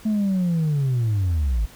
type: linear sweep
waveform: sine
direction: down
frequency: 220 to 49.31 Hz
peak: -16 dBFS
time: 0.05-1.66 s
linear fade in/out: 10 ms
effects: tanh soft clip ceiling -17 dBFS + pink hiss -47 dBFS RMS until 1.75 s